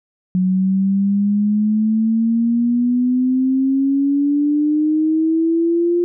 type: exponential sweep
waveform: sine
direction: up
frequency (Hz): 183.1 to 350.5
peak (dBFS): -13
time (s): 0.35-6.04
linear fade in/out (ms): 0
effects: none